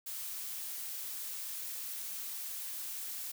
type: noise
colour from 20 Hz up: blue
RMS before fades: -41 dBFS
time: 0.06-3.32 s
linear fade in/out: 10 ms
effects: none